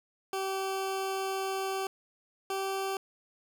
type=tone pair in turn; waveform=20% pulse; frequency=385.2 / 387.2 Hz; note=G4 / G4; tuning=-30 / -21 cents; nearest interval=unison; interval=9 cents; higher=second; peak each=-26 dBFS; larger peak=neither; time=0.33-1.87 / 2.5-2.97 s; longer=first; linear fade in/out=2 ms; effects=none